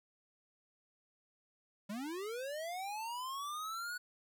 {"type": "linear sweep", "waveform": "square", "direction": "up", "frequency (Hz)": [191.8, 1480], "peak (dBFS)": -40, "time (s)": [1.89, 3.98], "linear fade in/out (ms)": 10, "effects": ["13-bit"]}